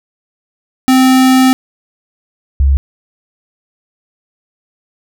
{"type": "tone pair in turn", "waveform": ["square", "sine"], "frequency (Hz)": [259.7, 68.45], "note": ["C4", "C#2"], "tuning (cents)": [-13, -21], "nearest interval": "octave + major seventh", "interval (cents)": 2308, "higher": "first", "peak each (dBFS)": -6, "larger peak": "neither", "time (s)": [[0.88, 1.53], [2.6, 2.77]], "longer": "first", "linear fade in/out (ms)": 0, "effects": []}